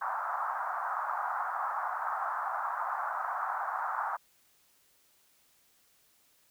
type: band-pass noise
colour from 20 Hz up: white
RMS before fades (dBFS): -34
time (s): 0.01-4.17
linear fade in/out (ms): 10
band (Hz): 730 to 1400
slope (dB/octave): 48
effects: white hiss -67 dBFS RMS until 6.5 s